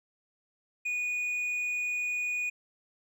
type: tone with hard clipping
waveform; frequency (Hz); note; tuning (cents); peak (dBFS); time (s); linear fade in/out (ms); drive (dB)
sine; 2463; D#7; -18; -30; 0.85-2.5; 10; 3
effects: none